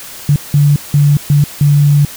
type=tone bursts at uneven times; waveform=sine; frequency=144.9 Hz; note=D3; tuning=23 cents flat; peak=-5 dBFS; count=5; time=0.29-0.36 / 0.54-0.76 / 0.94-1.17 / 1.3-1.44 / 1.61-2.05 s; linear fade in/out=2 ms; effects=white hiss -30 dBFS RMS until 2.16 s